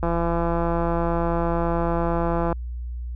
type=click train; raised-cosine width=1 ms; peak=-11 dBFS; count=423; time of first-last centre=0.03-2.527 s; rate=169 Hz; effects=added 60 Hz sine -28 dBFS peak until 3.15 s